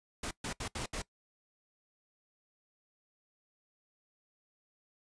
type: noise bursts at uneven times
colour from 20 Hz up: pink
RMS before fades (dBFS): -38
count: 5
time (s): 0.23-0.31 / 0.44-0.53 / 0.6-0.68 / 0.75-0.86 / 0.93-1.02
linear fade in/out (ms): 5
effects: noise-tail reverb RT60 0.1 s tail -20 dB re dry + resampled to 22050 Hz